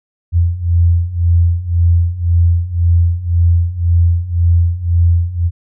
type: beating tone pair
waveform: sine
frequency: 84.5 / 86.4 Hz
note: E2 / F2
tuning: +43 / -18 cents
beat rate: 1.9 Hz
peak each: -14 / -11 dBFS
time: 0.32-5.51 s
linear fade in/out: 50 ms
effects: none